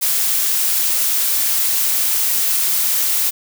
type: noise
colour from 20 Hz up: blue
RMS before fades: -17 dBFS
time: 0.01-3.31 s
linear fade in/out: 20 ms
effects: none